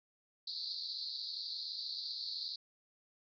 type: band-pass noise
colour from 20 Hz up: white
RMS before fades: -42 dBFS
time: 0.47-2.56 s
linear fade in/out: 5 ms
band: 4000 to 4700 Hz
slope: 96 dB/octave
effects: none